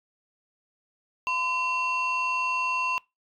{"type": "tone pair together", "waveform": "sine", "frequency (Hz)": [1019, 2720], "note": ["C6", "F7"], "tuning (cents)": [-46, -46], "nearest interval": "octave + perfect fourth", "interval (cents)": 1700, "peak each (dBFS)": -25, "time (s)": [1.27, 2.98], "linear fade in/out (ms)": 0, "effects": ["noise-tail reverb RT60 0.2 s tail -23 dB re dry", "tanh soft clip ceiling -21 dBFS"]}